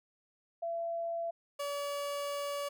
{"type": "tone pair in turn", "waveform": ["sine", "30% pulse"], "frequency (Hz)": [674, 571.4], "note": ["E5", "D5"], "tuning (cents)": [38, -48], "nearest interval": "minor third", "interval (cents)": 286, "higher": "first", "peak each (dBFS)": [-33, -32], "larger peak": "second", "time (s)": [[0.62, 1.31], [1.59, 2.69]], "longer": "second", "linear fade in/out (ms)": 10, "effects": []}